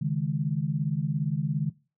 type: chord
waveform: sine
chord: C# suspended second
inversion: none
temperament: just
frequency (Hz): 138.59 / 155.92 / 207.9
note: C#3 / D#3 / G#3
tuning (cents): 0 / +4 / +2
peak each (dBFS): -29 / -27 / -33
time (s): 0.01-1.7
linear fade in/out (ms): 10
effects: noise-tail reverb RT60 0.3 s tail -18 dB re dry